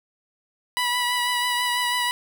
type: tone with vibrato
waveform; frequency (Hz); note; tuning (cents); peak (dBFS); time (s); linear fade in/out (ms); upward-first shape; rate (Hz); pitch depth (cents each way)
15% pulse; 980; B5; -14; -15; 0.77-2.11; 0; triangle; 6.1; 24
effects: none